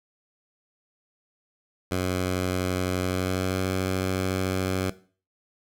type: tone with pitch glide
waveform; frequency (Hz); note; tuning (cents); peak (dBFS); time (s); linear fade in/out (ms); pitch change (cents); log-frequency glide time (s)
10% pulse; 91.8 to 93.78; F#2 to F#2; -13 to +24; -16; 1.91-4.9; 5; +37; 3-3.66
effects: noise-tail reverb RT60 0.4 s tail -17 dB re dry